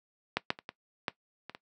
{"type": "clicks", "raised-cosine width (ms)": 0.3, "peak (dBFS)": [-11, -11, -28, -22, -13, -25, -26], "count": 7, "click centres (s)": [0.37, 0.504, 0.589, 0.691, 1.082, 1.496, 1.549], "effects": ["noise-tail reverb RT60 0.1 s tail -18 dB re dry", "high-pass 150 Hz 12 dB/octave"]}